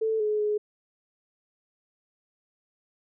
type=tone with pitch steps; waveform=sine; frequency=441.9 / 424.1 / 420.4 Hz; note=A4 / G#4 / G#4; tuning=+7 / +36 / +21 cents; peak=-23 dBFS; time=0.01-0.58 s; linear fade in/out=10 ms; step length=190 ms; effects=none